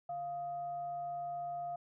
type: tone with frequency modulation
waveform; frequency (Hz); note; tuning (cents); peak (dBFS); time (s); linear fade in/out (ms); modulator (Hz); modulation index
sine; 698.5; F5; 0; -37; 0.09-1.76; 5; 553; 0.21
effects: none